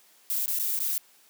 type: noise with dropouts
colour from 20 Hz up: violet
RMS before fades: -28 dBFS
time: 0.3-0.98 s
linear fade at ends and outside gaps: 1 ms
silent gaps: 0.459-0.479 / 0.589-0.596 / 0.791-0.802 s
effects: white hiss -59 dBFS RMS until 1.29 s + high-pass 200 Hz 12 dB/octave